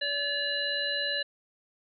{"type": "harmonic tone", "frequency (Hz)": 573, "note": "D5", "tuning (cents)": -43, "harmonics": [1, 3, 5, 7], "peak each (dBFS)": [-36, -32, -36, -31], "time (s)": [0.01, 1.23], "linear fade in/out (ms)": 10, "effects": []}